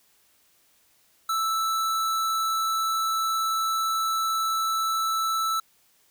square tone, 1318.5 Hz, E6, in tune, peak -24 dBFS, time 1.29-5.6 s, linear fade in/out 5 ms, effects white hiss -63 dBFS RMS until 6.1 s

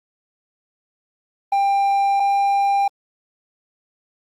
triangle tone pair in turn, 794 / 797 Hz, G5 / G5, +22 / +28 cents, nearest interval unison, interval 6 cents, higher second, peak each -13 dBFS, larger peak neither, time 1.52-2.2 / 2.2-2.88 s, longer neither, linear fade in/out 5 ms, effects Opus 32 kbps

